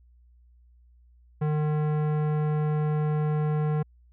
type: tone with tanh clipping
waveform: sine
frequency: 151.7 Hz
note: D#3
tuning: 44 cents flat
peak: -25 dBFS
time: 1.41-3.83 s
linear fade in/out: 10 ms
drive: 17 dB
effects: added 60 Hz sine -54 dBFS peak until 4.12 s